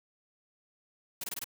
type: noise bursts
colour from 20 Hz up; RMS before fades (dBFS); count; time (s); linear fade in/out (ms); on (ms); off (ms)
white; -37; 5; 1.21-1.443; 5; 29; 22
effects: none